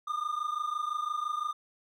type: tone pair together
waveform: triangle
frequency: 1200.1 / 1226 Hz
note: D6 / D#6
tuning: +37 / -26 cents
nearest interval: unison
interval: 37 cents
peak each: -31 / -32 dBFS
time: 0.07-1.53 s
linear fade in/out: 10 ms
effects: none